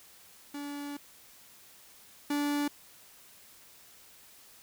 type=tone pair in turn; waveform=45% pulse; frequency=287.3 / 290.1 Hz; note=D4 / D4; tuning=-38 / -21 cents; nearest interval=unison; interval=17 cents; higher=second; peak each=-37 / -28 dBFS; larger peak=second; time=0.54-0.97 / 2.3-2.68 s; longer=first; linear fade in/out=5 ms; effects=white hiss -56 dBFS RMS until 4.62 s